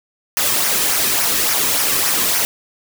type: noise with flanger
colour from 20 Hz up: white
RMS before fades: -17 dBFS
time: 0.37-2.45 s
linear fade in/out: 0 ms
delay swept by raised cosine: 0.25 to 1.45 ms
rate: 3.5 Hz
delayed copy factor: -0.5
effects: none